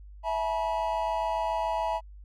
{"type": "tone cluster", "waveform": "triangle", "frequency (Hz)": [657, 857, 964], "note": ["E5", "A5", "B5"], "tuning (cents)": [-6, -46, -42], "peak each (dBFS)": -29, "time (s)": [0.23, 2.01], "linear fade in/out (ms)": 50, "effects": ["added 50 Hz sine -44 dBFS peak until 2.24 s"]}